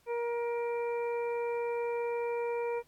harmonic tone, 472.6 Hz, A#4, 24 cents sharp, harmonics 1 / 2 / 3 / 4 / 5, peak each -31 / -39 / -51 / -53 / -45 dBFS, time 0.06-2.83 s, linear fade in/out 50 ms, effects pink hiss -68 dBFS RMS until 2.87 s + AAC 64 kbps

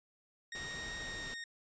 sawtooth tone with pitch glide, 1864.7 to 1854 Hz, A#6 to A#6, 0 to -10 cents, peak -38 dBFS, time 0.52-1.44 s, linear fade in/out 2 ms, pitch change -10 cents, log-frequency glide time 1.02-1.26 s
pink noise, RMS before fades -47 dBFS, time 0.55-1.34 s, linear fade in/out 0 ms
effects resampled to 16000 Hz

